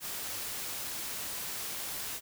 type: noise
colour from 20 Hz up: white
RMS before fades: -38 dBFS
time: 0-2.21 s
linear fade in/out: 50 ms
effects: none